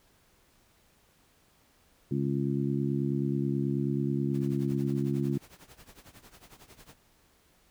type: harmonic tone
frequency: 69.3 Hz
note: C#2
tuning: in tune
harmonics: 2 / 3 / 4 / 5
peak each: -30 / -32 / -33 / -34 dBFS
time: 2.11-5.38 s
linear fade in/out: 5 ms
type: noise with tremolo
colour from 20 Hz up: pink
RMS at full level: -50 dBFS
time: 4.33-6.96 s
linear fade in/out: 20 ms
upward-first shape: triangle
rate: 11 Hz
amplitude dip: 100%
effects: pink hiss -65 dBFS RMS until 7.7 s